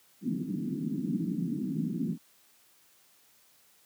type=band-pass noise; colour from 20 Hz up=pink; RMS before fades=-32 dBFS; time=0.21-2.18 s; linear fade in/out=50 ms; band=160 to 300 Hz; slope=48 dB/octave; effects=white hiss -63 dBFS RMS until 3.85 s + high-pass 100 Hz 12 dB/octave